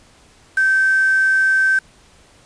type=tone with quantisation; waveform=sine; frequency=1551 Hz; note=G6; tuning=19 cents flat; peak=-12 dBFS; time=0.57-1.79 s; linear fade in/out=5 ms; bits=5; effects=pink hiss -50 dBFS RMS until 2.45 s + resampled to 22050 Hz